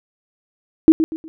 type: tone with echo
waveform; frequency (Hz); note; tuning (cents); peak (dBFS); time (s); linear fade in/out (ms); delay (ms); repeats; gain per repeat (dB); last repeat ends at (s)
sine; 320; D#4; +49; -3; 0.88-0.92; 0; 120; 3; -10; 1.28
effects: none